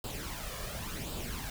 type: noise with flanger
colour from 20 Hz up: pink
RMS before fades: -39 dBFS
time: 0.04-1.5 s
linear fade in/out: 2 ms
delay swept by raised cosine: 0.24 to 1.74 ms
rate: 0.92 Hz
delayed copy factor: +0.6
effects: none